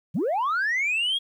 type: linear sweep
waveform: sine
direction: up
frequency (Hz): 121.7 to 3330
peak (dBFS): -20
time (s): 0.14-1.19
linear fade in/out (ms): 20
effects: tanh soft clip ceiling -20 dBFS + 10-bit